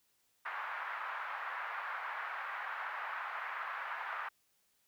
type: band-pass noise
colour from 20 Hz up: white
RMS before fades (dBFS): -41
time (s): 0.45-4.29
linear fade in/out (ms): 10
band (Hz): 860 to 1700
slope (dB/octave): 24
effects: white hiss -75 dBFS RMS until 4.87 s